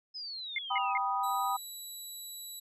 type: exponential sweep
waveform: sine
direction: down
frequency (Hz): 5160 to 2505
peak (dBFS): -38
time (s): 0.14-0.94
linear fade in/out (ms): 20
type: tone bursts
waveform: sine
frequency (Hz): 2121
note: C7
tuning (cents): +23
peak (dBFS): -29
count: 3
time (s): 0.56-0.975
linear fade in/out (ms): 2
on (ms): 25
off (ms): 170
type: chord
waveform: sine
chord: G augmented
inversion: none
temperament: equal with one note detuned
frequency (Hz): 784 / 977.5 / 1244.5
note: G5 / B5 / D#6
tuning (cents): 0 / -18 / 0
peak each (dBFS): -33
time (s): 0.7-1.57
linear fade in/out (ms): 10
type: tone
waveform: 10% pulse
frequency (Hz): 3928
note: B7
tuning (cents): -10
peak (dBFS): -33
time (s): 1.23-2.6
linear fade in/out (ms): 10
effects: resampled to 32000 Hz